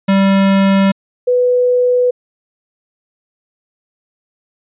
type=tone pair in turn; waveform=square / sine; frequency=195 / 495.2 Hz; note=G3 / B4; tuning=-9 / +5 cents; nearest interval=octave + major third; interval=1614 cents; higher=second; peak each=-9 dBFS; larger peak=neither; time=0.08-0.92 / 1.27-2.11 s; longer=neither; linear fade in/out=10 ms; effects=resampled to 8000 Hz